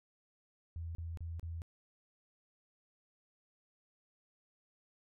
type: tone bursts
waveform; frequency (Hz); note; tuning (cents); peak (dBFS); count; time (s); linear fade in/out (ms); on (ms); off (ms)
sine; 83.2; E2; +17; -39; 4; 0.76-1.619; 0; 190; 33
effects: none